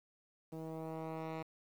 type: tone with low-pass filter sweep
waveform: 10% pulse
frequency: 160.1 Hz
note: D#3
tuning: 50 cents sharp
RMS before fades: -43 dBFS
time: 0.52-1.43 s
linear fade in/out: 10 ms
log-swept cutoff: 460 to 2700 Hz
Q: 0.73
effects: 10-bit